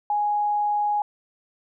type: tone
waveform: sine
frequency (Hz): 830.6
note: G#5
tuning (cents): 0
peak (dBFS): -20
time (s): 0.1-1.02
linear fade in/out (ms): 2
effects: none